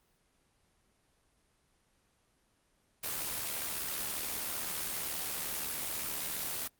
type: noise with amplitude modulation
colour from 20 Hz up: white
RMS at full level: -34 dBFS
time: 3.03-6.68 s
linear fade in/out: 10 ms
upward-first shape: sine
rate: 75 Hz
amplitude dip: 50%
effects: pink hiss -72 dBFS RMS until 6.79 s + Opus 24 kbps